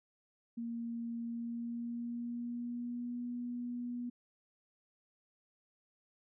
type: tone with pitch glide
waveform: sine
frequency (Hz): 233.1 to 242.7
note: A#3 to B3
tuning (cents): 0 to -30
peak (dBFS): -37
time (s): 0.57-4.1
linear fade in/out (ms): 10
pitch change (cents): +70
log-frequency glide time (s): 1.24-3.22
effects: none